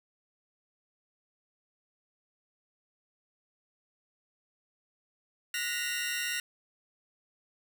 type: tone cluster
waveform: sawtooth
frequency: 1457 / 1872 / 2008 / 2770 Hz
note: F#6 / A#6 / B6 / F7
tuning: -27 / +7 / +28 / -15 cents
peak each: -35 / -32 / -37 / -32 dBFS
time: 5.54-6.4 s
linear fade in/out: 2 ms
effects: none